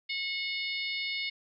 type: harmonic tone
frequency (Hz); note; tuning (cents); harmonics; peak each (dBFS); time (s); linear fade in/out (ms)
727; F#5; -31; 3 / 4 / 5 / 6 / 7; -34 / -40 / -38 / -39 / -44; 0.09-1.3; 10
effects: none